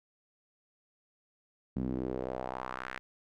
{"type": "tone with band-pass filter sweep", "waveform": "sawtooth", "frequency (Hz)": 63.7, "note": "C2", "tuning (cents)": -46, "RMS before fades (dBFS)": -37, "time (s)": [1.76, 2.99], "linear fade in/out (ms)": 0, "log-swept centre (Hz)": [210, 1900], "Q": 2.3, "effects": []}